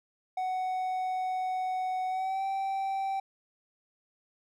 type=tone with pitch glide; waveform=triangle; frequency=744 to 776.9 Hz; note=F#5 to G5; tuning=+9 to -16 cents; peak=-27 dBFS; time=0.37-3.2 s; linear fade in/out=5 ms; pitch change=+75 cents; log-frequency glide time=2.08-2.44 s; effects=none